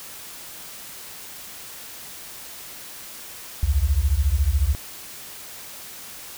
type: beating tone pair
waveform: sine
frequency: 63.4 / 77.4 Hz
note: B1 / D#2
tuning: +46 / -9 cents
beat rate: 14 Hz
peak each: -20 dBFS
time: 3.63-4.75 s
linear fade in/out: 0 ms
effects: white hiss -39 dBFS RMS until 6.37 s